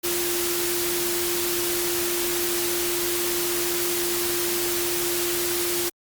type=tone in noise; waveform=sine; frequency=349.2 Hz; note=F4; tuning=in tune; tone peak=-27 dBFS; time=0.03-5.9 s; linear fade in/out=20 ms; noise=white; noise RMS=-26 dBFS; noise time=0.03-5.9 s; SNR=-4 dB; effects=Opus 48 kbps